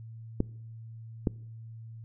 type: clicks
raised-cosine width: 3 ms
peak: -12 dBFS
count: 2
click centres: 0.404 / 1.272 s
effects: noise-tail reverb RT60 0.7 s tail -24 dB re dry + added 113 Hz sine -42 dBFS peak until 2.04 s